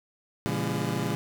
25% pulse chord, A# diminished seventh, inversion none, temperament just, 116.54 / 139.85 / 167.82 / 201.4 Hz, A#2 / C#3 / E3 / G3, 0 / +16 / +31 / +47 cents, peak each -29 dBFS, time 0.46-1.15 s, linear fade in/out 0 ms, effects none

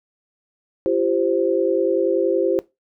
sine chord, F suspended second, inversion none, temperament equal with one note detuned, 341.6 / 392 / 523.3 Hz, F4 / G4 / C5, -38 / 0 / 0 cents, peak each -21 dBFS, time 0.86-2.59 s, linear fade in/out 0 ms, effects noise-tail reverb RT60 0.2 s tail -18 dB re dry

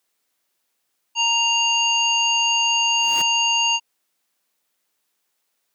harmonic tone, 932.3 Hz, A#5, in tune, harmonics 1 / 3 / 5 / 7, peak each -23 / -18 / -29 / -26 dBFS, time 1.15-3.8 s, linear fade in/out 50 ms
pink noise with exponential growth, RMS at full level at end -28 dBFS, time 2.83-3.22 s, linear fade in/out 5 ms, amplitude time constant 83 ms
effects white hiss -73 dBFS RMS until 5.74 s + high-pass 200 Hz 12 dB/octave

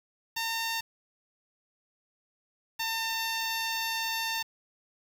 10% pulse tone pair in turn, 910 / 903.2 Hz, A#5 / A5, -42 / +45 cents, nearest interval unison, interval 13 cents, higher first, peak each -21 dBFS, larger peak neither, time 0.36-0.81 / 2.79-4.43 s, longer second, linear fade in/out 10 ms, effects 8-bit

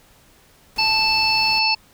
pink noise, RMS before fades -38 dBFS, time 0.76-1.59 s, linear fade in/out 2 ms
harmonic tone, 880 Hz, A5, in tune, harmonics 1 / 3 / 5 / 6, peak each -22 / -20 / -20 / -24 dBFS, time 0.78-1.75 s, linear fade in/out 10 ms
effects pink hiss -53 dBFS RMS until 1.93 s

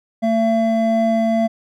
triangle tone pair together, 225.3 / 674 Hz, A3 / E5, +41 / +38 cents, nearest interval octave + perfect fifth, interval 1897 cents, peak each -15 dBFS, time 0.22-1.48 s, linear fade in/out 20 ms, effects none

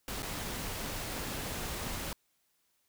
pink noise with dropouts, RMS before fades -38 dBFS, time 0.08-2.13 s, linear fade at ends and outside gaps 1 ms, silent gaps 0.223-0.229 s, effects white hiss -75 dBFS RMS until 2.88 s

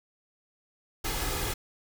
pink noise with comb filter, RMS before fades -31 dBFS, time 1.04-1.54 s, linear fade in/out 10 ms, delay 2.4 ms, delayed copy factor +0.6, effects none

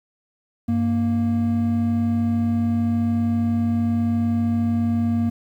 triangle tone pair together, 98.01 / 233.1 Hz, G2 / A#3, 0 / 0 cents, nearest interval octave + minor third, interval 1500 cents, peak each -22 / -17 dBFS, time 0.68-5.3 s, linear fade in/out 10 ms, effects 9-bit

